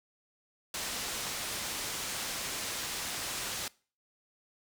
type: low-pass noise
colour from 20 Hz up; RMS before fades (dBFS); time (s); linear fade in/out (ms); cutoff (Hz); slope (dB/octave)
white; -37; 0.74-3.68; 2; 8200; 12
effects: noise-tail reverb RT60 0.4 s tail -23 dB re dry